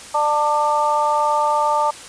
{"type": "harmonic tone", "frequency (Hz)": 297.6, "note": "D4", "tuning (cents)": 23, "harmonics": [2, 3, 4], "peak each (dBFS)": [-22, -17, -21], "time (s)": [0.14, 1.91], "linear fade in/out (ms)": 10, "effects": ["white hiss -37 dBFS RMS until 2.08 s", "resampled to 22050 Hz"]}